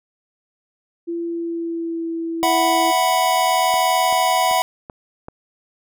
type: tone with pitch glide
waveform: sine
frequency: 339 to 330.7 Hz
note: E4 to E4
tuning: +49 to +6 cents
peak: -22 dBFS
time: 1.07-2.92 s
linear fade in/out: 20 ms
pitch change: -43 cents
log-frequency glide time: 1.2-2.07 s
type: chord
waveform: square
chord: E suspended second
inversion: none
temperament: equal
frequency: 659.3 / 740 / 987.8 Hz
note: E5 / F#5 / B5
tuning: 0 / 0 / 0 cents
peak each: -23 / -19 / -20 dBFS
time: 2.43-4.62 s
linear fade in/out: 0 ms
type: click train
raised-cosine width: 1 ms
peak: -20 dBFS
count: 5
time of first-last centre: 3.74-5.284 s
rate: 2.59 Hz
effects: none